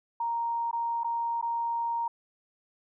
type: tone with dropouts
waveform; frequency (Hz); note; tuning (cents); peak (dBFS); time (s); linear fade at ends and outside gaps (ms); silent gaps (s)
sine; 932.3; A#5; 0; -27; 0.2-2.08; 5; 0.713-0.729 / 1.035-1.044 / 1.414-1.425
effects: none